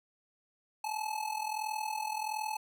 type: tone with amplitude modulation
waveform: square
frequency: 862 Hz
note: A5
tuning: 36 cents flat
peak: -31 dBFS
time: 0.84-2.57 s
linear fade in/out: 5 ms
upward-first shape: sine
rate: 41.4 Hz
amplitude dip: 75%
effects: none